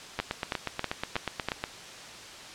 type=two click trains; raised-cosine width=0.3 ms; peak=-13 / -12 dBFS; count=13 / 5; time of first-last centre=0.19-1.639 / 0.2-1.486 s; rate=8.28 / 3.11 Hz; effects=white hiss -44 dBFS RMS until 2.54 s + low-pass 6000 Hz 12 dB/octave